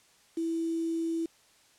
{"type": "tone with quantisation", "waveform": "sine", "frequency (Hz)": 329.6, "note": "E4", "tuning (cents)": 0, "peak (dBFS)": -28, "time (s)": [0.37, 1.26], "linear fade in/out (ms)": 5, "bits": 8, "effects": ["white hiss -62 dBFS RMS until 1.78 s", "low-pass 9000 Hz 12 dB/octave"]}